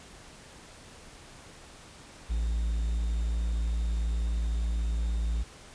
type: tone with quantisation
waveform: triangle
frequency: 56.4 Hz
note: A1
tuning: 44 cents sharp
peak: -24 dBFS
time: 2.29-5.44 s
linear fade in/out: 20 ms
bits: 9
effects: pink hiss -50 dBFS RMS until 5.74 s + resampled to 22050 Hz